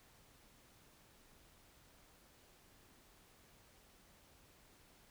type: silence
effects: pink hiss -66 dBFS RMS until 5.1 s